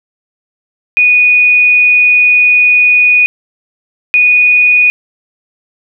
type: tone pair in turn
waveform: sine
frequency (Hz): 2470 / 2470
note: D#7 / D#7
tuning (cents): -13 / -13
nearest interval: unison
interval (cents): 0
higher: neither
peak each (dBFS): -4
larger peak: neither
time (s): 0.97-3.26 / 4.14-4.9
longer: first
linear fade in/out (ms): 0
effects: none